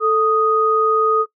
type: tone pair together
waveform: sine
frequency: 440 / 1244.5 Hz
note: A4 / D#6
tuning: 0 / 0 cents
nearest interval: octave + tritone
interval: 1800 cents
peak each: -16 / -15 dBFS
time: 0-1.26 s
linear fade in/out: 50 ms
effects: noise-tail reverb RT60 0.1 s tail -19 dB re dry